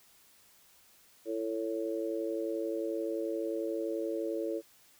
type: harmonic tone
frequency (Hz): 111.4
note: A2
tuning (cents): +22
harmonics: 3 / 4 / 5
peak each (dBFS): -35 / -36 / -37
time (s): 1.25-4.62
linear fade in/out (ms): 50
effects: white hiss -62 dBFS RMS until 4.99 s